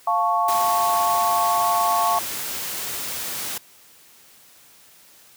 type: chord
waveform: sine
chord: F augmented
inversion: none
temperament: equal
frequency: 698.5 / 880 / 1108.7 Hz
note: F5 / A5 / C#6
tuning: 0 / 0 / 0 cents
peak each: -22 / -23 / -21 dBFS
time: 0.07-2.19 s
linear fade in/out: 5 ms
type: noise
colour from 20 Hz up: white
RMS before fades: -29 dBFS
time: 0.48-3.58 s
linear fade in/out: 5 ms
effects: white hiss -51 dBFS RMS until 5.36 s + high-pass 80 Hz 12 dB/octave